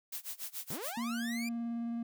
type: noise with tremolo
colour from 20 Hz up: blue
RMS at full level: -39 dBFS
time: 0.12-0.94 s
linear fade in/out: 5 ms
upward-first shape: sine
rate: 7 Hz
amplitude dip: 95%
type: linear sweep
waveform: sawtooth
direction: up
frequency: 103.83 to 2426 Hz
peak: -36 dBFS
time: 0.7-1.49 s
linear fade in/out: 5 ms
type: tone with vibrato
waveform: triangle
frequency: 233.6 Hz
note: A#3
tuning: 4 cents sharp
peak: -32 dBFS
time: 0.97-2.03 s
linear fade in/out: 5 ms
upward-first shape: sine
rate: 19 Hz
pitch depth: 11 cents each way
effects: none